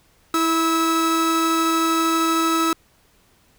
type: tone pair together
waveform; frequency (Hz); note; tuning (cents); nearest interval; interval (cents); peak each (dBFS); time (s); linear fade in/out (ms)
45% pulse; 327.8 / 1298.4; E4 / E6; -10 / -27; 2 octaves; 2383; -20; 0.34-2.73; 2
effects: pink hiss -58 dBFS RMS until 3.58 s